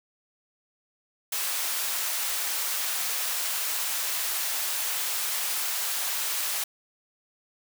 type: high-pass noise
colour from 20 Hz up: white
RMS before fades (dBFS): -29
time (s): 1.32-6.64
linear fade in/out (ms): 5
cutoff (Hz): 710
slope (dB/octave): 12
effects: none